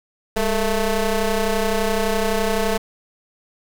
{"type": "ring-modulated tone", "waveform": "20% pulse", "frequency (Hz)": 218.1, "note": "A3", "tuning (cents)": -15, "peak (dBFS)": -10, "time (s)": [0.36, 2.78], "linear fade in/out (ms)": 10, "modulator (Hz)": 234, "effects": []}